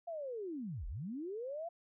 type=linear two-way sweep; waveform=sine; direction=down then up; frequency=698.5 to 32.7 to 698.5 Hz; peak=-39 dBFS; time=0.07-1.69 s; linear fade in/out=10 ms; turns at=0.87 s; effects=none